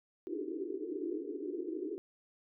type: band-pass noise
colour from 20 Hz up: pink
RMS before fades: -39 dBFS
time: 0.27-1.98 s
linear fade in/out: 0 ms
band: 290 to 430 Hz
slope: 96 dB/octave
effects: none